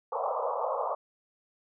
pink band-pass noise, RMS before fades -31 dBFS, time 0.12-0.95 s, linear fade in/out 5 ms, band 470 to 1200 Hz, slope 96 dB/octave, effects none

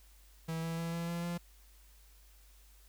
45% pulse tone with pitch steps, 163 / 164.89 / 166.81 / 168.75 / 170.71 / 172.69 Hz, E3 / E3 / E3 / E3 / F3 / F3, -19 / +1 / +21 / +41 / -39 / -19 cents, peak -35 dBFS, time 0.48-1.38 s, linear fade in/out 10 ms, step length 150 ms, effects added 50 Hz sine -58 dBFS peak until 2.88 s + white hiss -65 dBFS RMS until 2.88 s

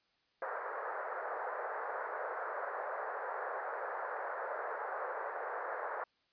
pink band-pass noise, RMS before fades -40 dBFS, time 0.42-6.04 s, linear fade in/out 2 ms, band 460 to 1700 Hz, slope 48 dB/octave, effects white hiss -75 dBFS RMS until 6.32 s + resampled to 11025 Hz

